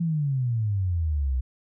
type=exponential sweep; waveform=sine; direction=down; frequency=172.5 to 61.74 Hz; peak=-22 dBFS; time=0-1.41 s; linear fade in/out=10 ms; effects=none